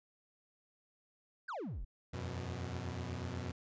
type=exponential sweep; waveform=triangle; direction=down; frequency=1690 to 31.03 Hz; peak=-37 dBFS; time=1.48-1.85 s; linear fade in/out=10 ms
type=chord; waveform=sawtooth; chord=E suspended second; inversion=none; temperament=equal with one note detuned; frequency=82.41 / 90.44 / 123.47 Hz; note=E2 / F#2 / B2; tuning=0 / -39 / 0 cents; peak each=-43 / -38 / -39 dBFS; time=2.13-3.52 s; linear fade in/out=10 ms
effects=resampled to 16000 Hz